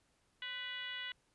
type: tone with frequency modulation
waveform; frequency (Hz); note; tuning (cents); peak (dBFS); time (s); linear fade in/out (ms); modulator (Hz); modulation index
sine; 2458; D#7; -22; -40; 0.42-1.12; 2; 478; 2.1
effects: pink hiss -75 dBFS RMS until 1.34 s + resampled to 24000 Hz